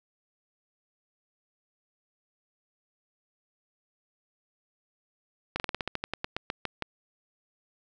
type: slowing click train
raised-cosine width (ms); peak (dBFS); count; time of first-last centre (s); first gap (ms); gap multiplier
0.3; -14; 15; 5.56-6.823; 39; 1.12
effects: none